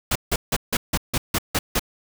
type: noise bursts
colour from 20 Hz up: pink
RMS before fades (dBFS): -21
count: 9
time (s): 0.11-1.795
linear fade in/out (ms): 5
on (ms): 45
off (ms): 160
effects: none